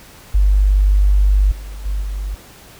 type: tone with level steps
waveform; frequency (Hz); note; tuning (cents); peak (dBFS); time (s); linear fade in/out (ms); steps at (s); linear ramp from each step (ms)
sine; 49.36; G1; +13; -9 / -27 / -17 / -20; 0.34-2.35; 10; 1.51 / 1.85 / 2.01; 10
effects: pink hiss -42 dBFS RMS until 2.79 s